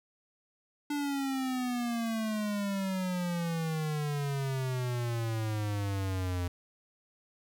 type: exponential sweep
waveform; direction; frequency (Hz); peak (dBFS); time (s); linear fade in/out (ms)
square; down; 293.7 to 87.6; -31; 0.9-6.48; 5
effects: none